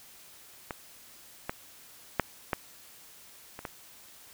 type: clicks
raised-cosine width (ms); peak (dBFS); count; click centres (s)
0.5; -19 / -16 / -8 / -12 / -25 / -20; 6; 0.708 / 1.495 / 2.197 / 2.532 / 3.591 / 3.652
effects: white hiss -53 dBFS RMS until 4.33 s